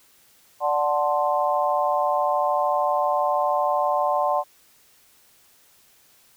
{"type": "chord", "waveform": "sine", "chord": "D dominant seventh", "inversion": "none", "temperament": "equal", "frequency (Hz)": [587.3, 740, 880, 1046.5], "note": ["D5", "F#5", "A5", "C6"], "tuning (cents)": [0, 0, 0, 0], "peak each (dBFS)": [-24, -24, -26, -25], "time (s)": [0.6, 4.44], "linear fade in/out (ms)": 50, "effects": ["white hiss -57 dBFS RMS until 6.36 s"]}